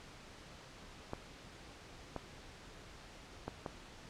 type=clicks; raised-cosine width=1 ms; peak=-25 dBFS; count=4; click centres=1.134 / 2.163 / 3.48 / 3.662 s; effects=pink hiss -54 dBFS RMS until 4.09 s + low-pass 6000 Hz 12 dB/octave